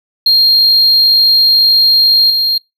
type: tone with level steps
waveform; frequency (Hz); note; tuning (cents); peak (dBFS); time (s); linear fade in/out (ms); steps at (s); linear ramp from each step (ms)
triangle; 4217; C8; +13; -3 / -8; 0.26-2.58; 5; 2.3; 2
effects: noise-tail reverb RT60 0.2 s tail -26 dB re dry + tanh soft clip ceiling -1 dBFS